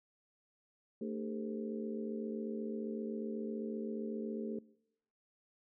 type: harmonic tone with a mistuned harmonic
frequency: 74.7 Hz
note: D2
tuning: 30 cents sharp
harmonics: 3 / 4 / 5 / 6 / 7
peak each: -39 / -46 / -43 / -46 / -50 dBFS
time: 1.01-4.59 s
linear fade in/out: 5 ms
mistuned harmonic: 5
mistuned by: +120 cents
effects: noise-tail reverb RT60 0.8 s tail -23 dB re dry